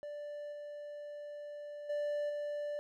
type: tone with level steps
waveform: triangle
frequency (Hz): 587.3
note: D5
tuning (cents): 0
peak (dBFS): -39 / -41 / -31 / -34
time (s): 0.03-2.79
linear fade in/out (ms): 0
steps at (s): 0.52 / 1.89 / 2.29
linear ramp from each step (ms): 10
effects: none